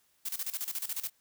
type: noise with tremolo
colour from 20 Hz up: blue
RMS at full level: -34 dBFS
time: 0.25-1.1 s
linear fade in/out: 10 ms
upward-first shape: square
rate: 14 Hz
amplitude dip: 80%
effects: white hiss -70 dBFS RMS until 1.2 s